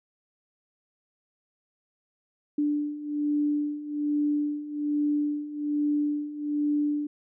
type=beating tone pair; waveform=sine; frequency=293.7 / 294.9 Hz; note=D4 / D4; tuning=0 / +7 cents; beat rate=1.2 Hz; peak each=-30 / -26 dBFS; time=2.58-7.07 s; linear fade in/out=5 ms; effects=none